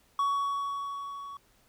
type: tone with level ramp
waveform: triangle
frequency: 1122 Hz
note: C#6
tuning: 21 cents sharp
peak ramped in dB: -22 to -38 dBFS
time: 0.19-1.37 s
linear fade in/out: 2 ms
effects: pink hiss -65 dBFS RMS until 1.68 s